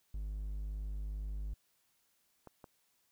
triangle tone, 51.2 Hz, G#1, 24 cents flat, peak -35 dBFS, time 0.14-1.54 s, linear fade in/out 5 ms
clicks, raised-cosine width 1 ms, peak -36 dBFS, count 2, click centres 2.473 / 2.642 s
effects white hiss -75 dBFS RMS until 3.11 s

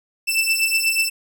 sawtooth beating tone pair, 2653 / 2661.2 Hz, E7 / E7, +10 / +16 cents, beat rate 8.2 Hz, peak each -17 / -17 dBFS, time 0.27-1.1 s, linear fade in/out 20 ms, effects none

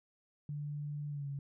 sine tone with pitch glide, 146.83 to 140.04 Hz, D3 to C#3, 0 to +18 cents, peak -37 dBFS, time 0.49-1.39 s, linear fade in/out 2 ms, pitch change -82 cents, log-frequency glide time 1.09-1.28 s, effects none

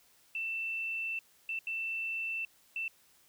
sine tone bursts at uneven times, 2672 Hz, E7, 23 cents sharp, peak -33 dBFS, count 4, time 0.35-1.19 / 1.49-1.59 / 1.67-2.45 / 2.76-2.88 s, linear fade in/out 2 ms, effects white hiss -65 dBFS RMS until 3.28 s

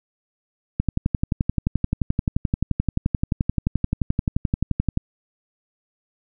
click train, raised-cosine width 5 ms, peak -7 dBFS, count 49, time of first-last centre 0.8-4.974 s, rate 11.5 Hz, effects none

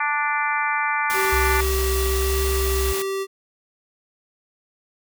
harmonic tone, 293.7 Hz, D4, in tune, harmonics 3 / 4 / 5 / 6 / 7 / 8, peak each -25 / -26 / -27 / -28 / -28 / -29 dBFS, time 0-1.61 s, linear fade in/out 5 ms
white noise, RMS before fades -29 dBFS, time 1.1-3.02 s, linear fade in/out 0 ms
square tone with pitch glide, 384.1 to 388.6 Hz, G4 to G4, -35 to -15 cents, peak -24 dBFS, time 1.13-3.27 s, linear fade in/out 50 ms, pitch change +20 cents, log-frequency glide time 1.41-2.49 s
sine tone with vibrato, 65 Hz, C2, 11 cents flat, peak -21 dBFS, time 1.32-2.93 s, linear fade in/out 10 ms, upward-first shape sine, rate 1.1 Hz, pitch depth 34 cents each way
effects none

